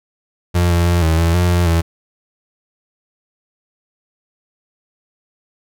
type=tone with pitch steps; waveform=35% pulse; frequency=87.7 / 85.9 / 86.8 / 80.7 / 83.7 / 88.4 / 87.5 / 83.4 Hz; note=F2 / F2 / F2 / E2 / E2 / F2 / F2 / E2; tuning=+8 / -28 / -10 / -36 / +27 / +22 / +4 / +21 cents; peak=-10 dBFS; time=0.54-1.82 s; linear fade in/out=20 ms; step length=160 ms; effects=none